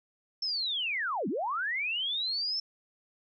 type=linear two-way sweep; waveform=sine; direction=down then up; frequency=5390 to 174.61 to 5390 Hz; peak=-29 dBFS; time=0.42-2.6 s; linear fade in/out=5 ms; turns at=1.28 s; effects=none